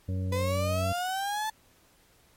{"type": "harmonic tone", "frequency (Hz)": 93.3, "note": "F#2", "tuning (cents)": 15, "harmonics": [1, 2, 3, 5, 6], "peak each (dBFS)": [-28, -37, -41, -46, -47], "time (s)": [0.08, 0.93], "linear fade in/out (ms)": 10}
{"type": "linear sweep", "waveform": "35% pulse", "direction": "up", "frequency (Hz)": [493.9, 880], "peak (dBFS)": -27, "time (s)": [0.32, 1.5], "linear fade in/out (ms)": 5}
{"effects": ["pink hiss -62 dBFS RMS until 2.36 s", "MP3 64 kbps"]}